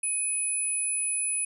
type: tone pair together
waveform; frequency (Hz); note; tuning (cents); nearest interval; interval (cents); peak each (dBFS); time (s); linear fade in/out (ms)
sine; 2522 / 10075; D#7 / D#9; +23 / +21; 2 octaves; 2398; -36 / -26; 0.03-1.45; 5
effects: none